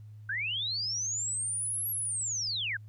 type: linear two-way sweep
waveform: sine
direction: up then down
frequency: 1492 to 11560 to 1492 Hz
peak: -30 dBFS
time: 0.29-2.77 s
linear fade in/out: 5 ms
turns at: 1.9 s
effects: added 106 Hz sine -45 dBFS peak until 2.88 s + pink hiss -74 dBFS RMS until 2.88 s